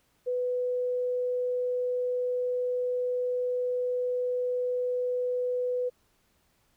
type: tone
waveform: sine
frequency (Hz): 496.9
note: B4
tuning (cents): +11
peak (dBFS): -26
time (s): 0.26-5.9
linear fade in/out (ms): 20
effects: pink hiss -69 dBFS RMS until 6.76 s